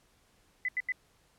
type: tone bursts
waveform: sine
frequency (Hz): 2007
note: B6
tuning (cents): +27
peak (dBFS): -28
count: 3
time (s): 0.65-0.921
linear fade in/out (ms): 2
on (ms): 35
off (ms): 83
effects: pink hiss -67 dBFS RMS until 1.38 s + low-pass 12000 Hz 12 dB/octave